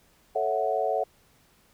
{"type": "chord", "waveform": "sine", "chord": "F# minor seventh", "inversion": "first", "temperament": "equal", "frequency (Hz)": [440, 554.4, 659.3, 740], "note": ["A4", "C#5", "E5", "F#5"], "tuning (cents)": [0, 0, 0, 0], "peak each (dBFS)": [-30, -30, -29, -28], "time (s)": [0.35, 1.04], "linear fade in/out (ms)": 10, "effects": ["pink hiss -62 dBFS RMS until 1.73 s"]}